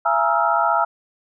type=tone cluster; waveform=sine; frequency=676 / 831 / 943 / 1294 / 1369 Hz; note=E5 / G#5 / A#5 / E6 / F6; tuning=+43 / +1 / +20 / -32 / -35 cents; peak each=-22 dBFS; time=0.05-0.85 s; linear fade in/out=10 ms; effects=none